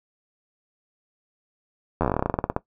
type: slowing click train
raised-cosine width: 1 ms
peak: -8 dBFS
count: 19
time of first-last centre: 2.01-2.564 s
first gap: 11 ms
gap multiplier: 1.11
effects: noise-tail reverb RT60 0.1 s tail -17 dB re dry